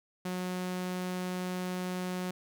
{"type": "tone", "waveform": "sawtooth", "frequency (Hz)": 182.2, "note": "F#3", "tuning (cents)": -26, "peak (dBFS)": -29, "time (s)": [0.25, 2.31], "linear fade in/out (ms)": 5, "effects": []}